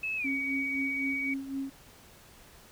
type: tone with pitch glide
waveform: sine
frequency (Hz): 2594 to 2258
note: E7 to C#7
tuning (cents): -28 to +31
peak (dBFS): -30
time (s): 0.03-1.34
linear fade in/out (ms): 5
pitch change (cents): -241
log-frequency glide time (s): 0.17-0.28
type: tone with tremolo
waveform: sine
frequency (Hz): 271.8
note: C#4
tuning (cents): -34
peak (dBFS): -30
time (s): 0.24-1.7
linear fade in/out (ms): 10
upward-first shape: sine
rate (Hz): 3.9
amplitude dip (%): 65
effects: pink hiss -55 dBFS RMS until 2.71 s